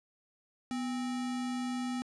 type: tone with sample-and-hold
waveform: sine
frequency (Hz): 248.1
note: B3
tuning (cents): +8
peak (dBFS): -32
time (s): 0.71-2.02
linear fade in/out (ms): 0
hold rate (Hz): 1050
effects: resampled to 22050 Hz